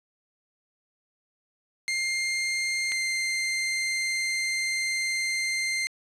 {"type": "tone pair in turn", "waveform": "sawtooth", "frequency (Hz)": [2110, 2093], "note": ["C7", "C7"], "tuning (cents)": [14, 0], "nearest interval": "unison", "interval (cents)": 14, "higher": "first", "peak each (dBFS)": -22, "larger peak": "neither", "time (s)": [[1.88, 2.92], [2.92, 5.87]], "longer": "second", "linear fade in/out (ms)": 0, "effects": ["resampled to 22050 Hz", "10-bit"]}